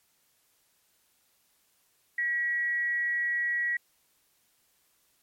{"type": "tone with amplitude modulation", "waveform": "sine", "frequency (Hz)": 1921, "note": "B6", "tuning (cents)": -48, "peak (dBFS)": -24, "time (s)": [2.18, 3.77], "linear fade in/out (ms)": 5, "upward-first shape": "sine", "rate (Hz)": 293, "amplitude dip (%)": 35, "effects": ["white hiss -69 dBFS RMS until 5.22 s", "MP3 64 kbps"]}